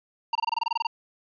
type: tone bursts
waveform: square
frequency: 924 Hz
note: A#5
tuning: 16 cents flat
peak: -23 dBFS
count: 12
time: 0.33-0.87 s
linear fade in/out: 5 ms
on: 23 ms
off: 24 ms
effects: resampled to 11025 Hz